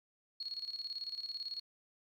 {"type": "tone with tremolo", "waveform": "sine", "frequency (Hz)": 4320, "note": "C#8", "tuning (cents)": -45, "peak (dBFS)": -37, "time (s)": [0.4, 1.6], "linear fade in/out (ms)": 5, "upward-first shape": "square", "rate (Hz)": 18, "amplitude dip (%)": 70, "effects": ["12-bit"]}